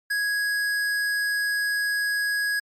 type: tone with hard clipping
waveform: sine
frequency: 1661.2 Hz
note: G#6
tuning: in tune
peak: -24 dBFS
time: 0.1-2.6 s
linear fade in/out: 10 ms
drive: 14 dB
effects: MP3 96 kbps